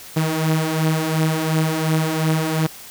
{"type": "beating tone pair", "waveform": "sawtooth", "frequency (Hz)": [156.5, 159.3], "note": ["D#3", "D#3"], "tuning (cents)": [10, 41], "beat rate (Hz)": 2.8, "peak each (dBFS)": [-19, -15], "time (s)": [0.16, 2.67], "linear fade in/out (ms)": 10, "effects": ["white hiss -39 dBFS RMS until 2.9 s"]}